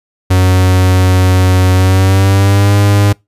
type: tone with pitch glide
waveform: 45% pulse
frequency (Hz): 92.5 to 101.46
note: F#2 to G#2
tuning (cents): 0 to -40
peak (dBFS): -6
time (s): 0.3-3.13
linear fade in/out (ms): 10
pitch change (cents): +160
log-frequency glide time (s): 1.74-2.78
effects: noise-tail reverb RT60 0.2 s tail -25 dB re dry + resampled to 32000 Hz